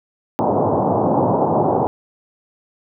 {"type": "band-pass noise", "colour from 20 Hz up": "white", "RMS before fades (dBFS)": -17, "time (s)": [0.39, 1.87], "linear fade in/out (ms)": 0, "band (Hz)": [100, 920], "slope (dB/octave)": 48, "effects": []}